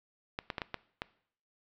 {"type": "clicks", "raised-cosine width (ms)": 0.3, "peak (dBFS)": -18, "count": 6, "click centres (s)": [0.389, 0.502, 0.582, 0.618, 0.743, 1.019], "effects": ["noise-tail reverb RT60 0.6 s tail -20 dB re dry", "low-pass 5000 Hz 12 dB/octave"]}